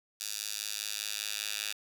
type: tone with high-pass filter sweep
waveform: 10% pulse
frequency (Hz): 105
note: G#2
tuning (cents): +19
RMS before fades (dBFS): -37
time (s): 0.2-1.73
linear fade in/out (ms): 10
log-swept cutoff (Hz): 4900 to 3100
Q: 1.2
effects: none